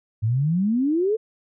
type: exponential sweep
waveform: sine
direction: up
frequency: 103.83 to 455.8 Hz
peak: -18 dBFS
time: 0.22-1.17 s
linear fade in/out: 20 ms
effects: none